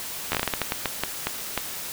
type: slowing click train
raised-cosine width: 0.3 ms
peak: -7 dBFS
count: 14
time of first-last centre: 0.32-1.577 s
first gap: 12 ms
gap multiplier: 1.31
effects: white hiss -34 dBFS RMS until 1.92 s